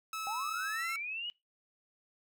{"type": "tone with pitch glide", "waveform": "sawtooth", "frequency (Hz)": [1299, 1344.8], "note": ["E6", "E6"], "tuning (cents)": [-26, 34], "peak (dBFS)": -33, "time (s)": [0.13, 0.96], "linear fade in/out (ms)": 2, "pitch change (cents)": 60, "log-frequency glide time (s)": [0.72, 0.85]}
{"type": "linear sweep", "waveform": "sine", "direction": "up", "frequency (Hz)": [774, 2960], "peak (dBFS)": -36, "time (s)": [0.27, 1.3], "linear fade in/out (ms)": 0}
{"effects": ["noise-tail reverb RT60 0.2 s tail -22 dB re dry"]}